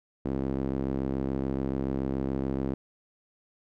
sawtooth tone with band-pass filter, 67 Hz, C2, 42 cents sharp, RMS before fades -30 dBFS, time 0.25-2.74 s, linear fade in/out 0 ms, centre 300 Hz, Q 1.5, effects none

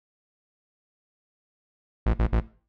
40% pulse tone bursts, 56 Hz, A1, 31 cents sharp, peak -18 dBFS, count 3, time 2.06-2.401 s, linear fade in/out 5 ms, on 75 ms, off 58 ms, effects noise-tail reverb RT60 0.4 s tail -17 dB re dry + low-pass 2000 Hz 12 dB/octave

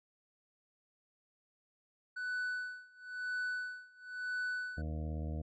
triangle tone with tremolo, 1492 Hz, F#6, 14 cents sharp, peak -32 dBFS, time 2.16-4.82 s, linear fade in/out 10 ms, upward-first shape sine, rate 0.99 Hz, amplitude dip 95%
harmonic tone, 77.78 Hz, D#2, in tune, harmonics 1 / 2 / 3 / 4 / 6 / 7 / 8 / 9, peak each -37 / -43 / -47 / -49 / -53 / -54 / -55 / -56 dBFS, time 4.77-5.42 s, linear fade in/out 10 ms
effects resampled to 16000 Hz

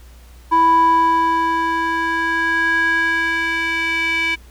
square tone with band-pass filter sweep, 329.6 Hz, E4, in tune, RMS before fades -17 dBFS, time 0.51-4.36 s, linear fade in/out 20 ms, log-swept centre 940 to 2400 Hz, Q 4.8, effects added 60 Hz sine -40 dBFS peak until 4.5 s + pink hiss -50 dBFS RMS until 4.5 s

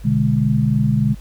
sine chord, G# diminished, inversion first, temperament equal, 123.47 / 146.83 / 207.7 Hz, B2 / D3 / G#3, 0 / 0 / 0 cents, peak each -18 dBFS, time 0.04-1.15 s, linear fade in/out 20 ms, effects added 50 Hz sine -33 dBFS peak until 1.2 s + pink hiss -49 dBFS RMS until 1.2 s

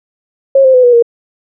sine tone with pitch steps, 542 / 522.9 / 504.5 / 486.8 / 469.7 Hz, C#5 / C5 / B4 / B4 / A#4, -39 / -1 / +37 / -25 / +13 cents, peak -3 dBFS, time 0.55-1.025 s, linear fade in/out 5 ms, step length 95 ms, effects none

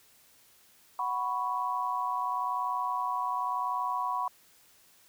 sine chord, F# suspended fourth, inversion none, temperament equal, 740 / 987.8 / 1108.7 Hz, F#5 / B5 / C#6, 0 / 0 / 0 cents, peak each -36 / -31 / -33 dBFS, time 0.99-4.28 s, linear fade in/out 2 ms, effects white hiss -61 dBFS RMS until 5.08 s

